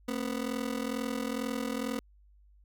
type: ring-modulated tone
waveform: 30% pulse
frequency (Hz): 246.9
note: B3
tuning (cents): 0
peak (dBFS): -26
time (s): 0.08-1.99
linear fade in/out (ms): 0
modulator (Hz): 21.1
effects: added 50 Hz sine -57 dBFS peak until 2.64 s